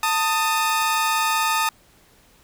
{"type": "tone pair together", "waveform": "sawtooth", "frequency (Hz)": [891.8, 1244.5], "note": ["A5", "D#6"], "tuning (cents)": [23, 0], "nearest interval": "tritone", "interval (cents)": 577, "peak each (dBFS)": -18, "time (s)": [0.03, 1.69], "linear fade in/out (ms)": 2, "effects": ["pink hiss -55 dBFS RMS until 2.43 s"]}